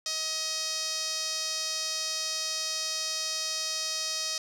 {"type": "tone with band-pass filter", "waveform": "sawtooth", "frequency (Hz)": 632, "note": "D#5", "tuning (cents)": 27, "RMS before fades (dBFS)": -32, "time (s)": [0.06, 4.38], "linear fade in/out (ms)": 2, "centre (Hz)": 5300, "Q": 3.5, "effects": []}